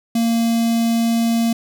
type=tone with notch filter; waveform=square; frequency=230.5 Hz; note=A#3; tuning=19 cents flat; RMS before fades=-17 dBFS; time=0.15-1.53 s; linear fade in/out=5 ms; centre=1400 Hz; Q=0.68; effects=none